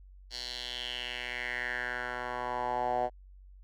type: tone with band-pass filter sweep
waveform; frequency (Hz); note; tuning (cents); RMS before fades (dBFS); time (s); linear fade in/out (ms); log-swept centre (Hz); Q
10% pulse; 123.47; B2; 0; -35; 0.3-3.1; 50; 4600 to 690; 4.2
effects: added 47 Hz sine -50 dBFS peak until 3.63 s